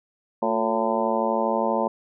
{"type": "harmonic tone with a mistuned harmonic", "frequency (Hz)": 112.4, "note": "A2", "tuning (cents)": 37, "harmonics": [2, 3, 4, 5, 6, 7, 8, 9], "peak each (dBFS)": [-28, -31, -30, -26, -29, -32, -27, -31], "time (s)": [0.42, 1.88], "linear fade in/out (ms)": 5, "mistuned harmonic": 3, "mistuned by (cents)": 80, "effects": []}